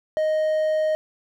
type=tone; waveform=triangle; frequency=622.3 Hz; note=D#5; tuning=in tune; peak=-17 dBFS; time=0.17-0.95 s; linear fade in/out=0 ms; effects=none